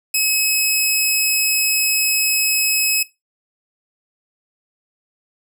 10% pulse tone, 2564 Hz, E7, 49 cents flat, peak -7 dBFS, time 0.14-3.03 s, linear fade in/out 5 ms, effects noise-tail reverb RT60 0.2 s tail -17 dB re dry

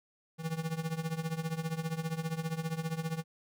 square tone with tremolo, 161.9 Hz, E3, 31 cents flat, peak -30 dBFS, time 0.38-3.24 s, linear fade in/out 50 ms, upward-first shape triangle, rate 15 Hz, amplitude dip 90%, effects none

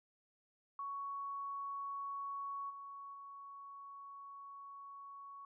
sine tone with level steps, 1115 Hz, C#6, 10 cents sharp, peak -40 / -47 / -49 dBFS, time 0.79-5.45 s, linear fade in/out 2 ms, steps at 2.69 / 3.13 s, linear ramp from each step 20 ms, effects none

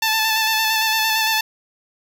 10% pulse tone with vibrato, 880 Hz, A5, in tune, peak -8 dBFS, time 0.02-1.41 s, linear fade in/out 5 ms, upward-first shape square, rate 8.8 Hz, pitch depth 20 cents each way, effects none

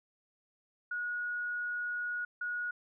sine tone bursts at uneven times, 1452 Hz, F#6, 33 cents flat, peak -33 dBFS, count 2, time 0.91-2.25 / 2.41-2.71 s, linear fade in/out 5 ms, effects none

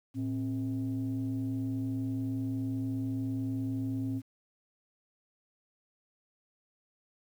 sine tone pair together, 111.76 / 265.8 Hz, A2 / C4, +27 / +27 cents, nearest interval octave + minor third, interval 1500 cents, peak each -33 / -31 dBFS, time 0.14-4.22 s, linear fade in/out 50 ms, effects tanh soft clip ceiling -26 dBFS + 10-bit

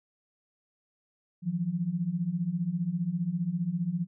sine beating tone pair, 163.2 / 178.2 Hz, E3 / F3, -17 / +35 cents, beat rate 15 Hz, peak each -32 / -29 dBFS, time 1.42-4.07 s, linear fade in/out 50 ms, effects none

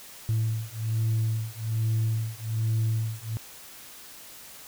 sine beating tone pair, 110.7 / 111.9 Hz, A2 / A2, +11 / +30 cents, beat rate 1.2 Hz, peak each -26 dBFS, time 0.29-3.37 s, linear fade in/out 0 ms, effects tanh soft clip ceiling -20 dBFS + white hiss -46 dBFS RMS until 4.67 s

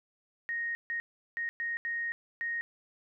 sine tone bursts at uneven times, 1864.7 Hz, A#6, in tune, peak -31 dBFS, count 6, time 0.49-0.75 / 0.9-1 / 1.37-1.49 / 1.6-1.77 / 1.85-2.12 / 2.41-2.61 s, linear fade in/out 0 ms, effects none

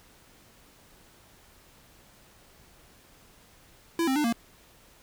square tone with pitch steps, 334.6 / 264.3 / 298.9 / 232.7 Hz, E4 / C4 / D4 / A#3, +26 / +18 / +31 / -3 cents, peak -24 dBFS, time 3.99-4.326 s, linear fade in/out 2 ms, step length 84 ms, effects pink hiss -57 dBFS RMS until 5.02 s

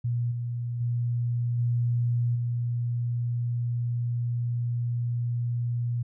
sine tone with level steps, 119.8 Hz, A#2, 48 cents sharp, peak -24 / -28 / -24 / -22 / -25 dBFS, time 0.04-6.03 s, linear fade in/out 10 ms, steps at 0.31 / 0.8 / 1.58 / 2.35 s, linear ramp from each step 10 ms, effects none

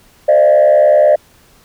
sine tone with frequency modulation, 601 Hz, D5, 40 cents sharp, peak -4 dBFS, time 0.28-1.16 s, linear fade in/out 10 ms, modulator 70 Hz, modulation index 0.81, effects tanh soft clip ceiling -3 dBFS + pink hiss -48 dBFS RMS until 1.64 s

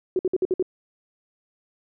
sine tone bursts, 370 Hz, F#4, in tune, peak -18 dBFS, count 6, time 0.16-0.626 s, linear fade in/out 2 ms, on 31 ms, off 56 ms, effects none

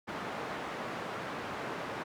white band-pass noise, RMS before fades -39 dBFS, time 0.07-2.04 s, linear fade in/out 20 ms, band 120 to 1300 Hz, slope 12 dB/octave, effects none

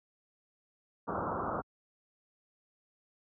white low-pass noise, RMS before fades -35 dBFS, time 1.07-1.62 s, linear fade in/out 20 ms, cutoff 1400 Hz, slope 96 dB/octave, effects high-pass 60 Hz 12 dB/octave

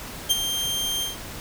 sawtooth tone with ADSR envelope, 3173 Hz, G7, 20 cents sharp, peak -12 dBFS, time 0.29-1.17 s, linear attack 21 ms, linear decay 28 ms, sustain -9 dB, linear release 150 ms, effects pink hiss -37 dBFS RMS until 1.4 s

